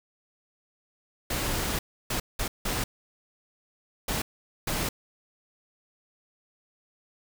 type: noise bursts at uneven times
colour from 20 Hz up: pink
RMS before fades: -29 dBFS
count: 6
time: 1.3-1.79 / 2.1-2.2 / 2.39-2.48 / 2.65-2.84 / 4.08-4.22 / 4.67-4.89 s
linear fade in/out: 5 ms
effects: none

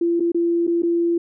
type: tone with dropouts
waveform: sine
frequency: 340.6 Hz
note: F4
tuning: 43 cents flat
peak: -16 dBFS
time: 0.01-1.18 s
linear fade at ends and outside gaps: 5 ms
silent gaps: 0.198-0.204 / 0.319-0.345 / 0.669-0.676 / 0.822-0.832 s
effects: none

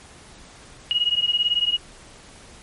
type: beating tone pair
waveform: sine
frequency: 2882 / 2900 Hz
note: F#7 / F#7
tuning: -46 / -35 cents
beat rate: 18 Hz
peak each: -21 / -22 dBFS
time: 0.91-1.77 s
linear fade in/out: 0 ms
effects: pink hiss -46 dBFS RMS until 2.62 s + MP3 48 kbps

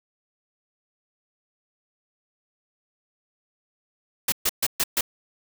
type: noise bursts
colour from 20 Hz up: white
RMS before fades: -22 dBFS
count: 5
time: 4.28-5.01 s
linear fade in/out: 5 ms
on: 42 ms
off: 130 ms
effects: none

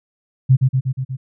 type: tone with echo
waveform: sine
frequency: 130.81 Hz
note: C3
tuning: in tune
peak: -7 dBFS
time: 0.49-0.57 s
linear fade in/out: 20 ms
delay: 120 ms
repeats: 5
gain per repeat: -3 dB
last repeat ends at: 1.17 s
effects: none

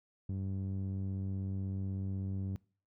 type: tone with low-pass filter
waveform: sawtooth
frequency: 96.2 Hz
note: G2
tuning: 32 cents flat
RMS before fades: -37 dBFS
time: 0.29-2.56 s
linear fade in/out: 0 ms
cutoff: 220 Hz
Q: 1
effects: noise-tail reverb RT60 0.4 s tail -23 dB re dry

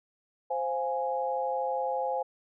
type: chord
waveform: sine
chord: F minor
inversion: second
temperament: equal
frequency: 523.3 / 698.5 / 830.6 Hz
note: C5 / F5 / Ab5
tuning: 0 / 0 / 0 cents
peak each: -31 / -35 / -31 dBFS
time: 0.5-2.23 s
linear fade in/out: 10 ms
effects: none

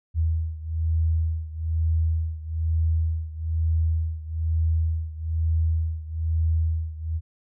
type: beating tone pair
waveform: sine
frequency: 80.4 / 81.5 Hz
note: E2 / E2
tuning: -43 / -19 cents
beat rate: 1.1 Hz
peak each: -23 / -26 dBFS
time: 0.14-7.21 s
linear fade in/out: 50 ms
effects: none

